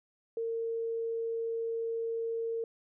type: tone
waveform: sine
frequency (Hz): 457.1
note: A#4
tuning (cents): -34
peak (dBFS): -31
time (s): 0.37-2.64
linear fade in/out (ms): 2
effects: none